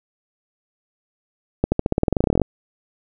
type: accelerating click train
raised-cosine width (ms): 2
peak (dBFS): -3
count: 19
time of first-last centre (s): 1.64-2.417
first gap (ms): 80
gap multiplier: 0.92
effects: none